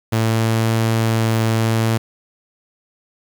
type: tone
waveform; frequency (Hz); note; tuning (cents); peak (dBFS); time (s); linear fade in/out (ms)
sawtooth; 112.6; A2; +40; -11; 0.12-1.98; 10
effects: 7-bit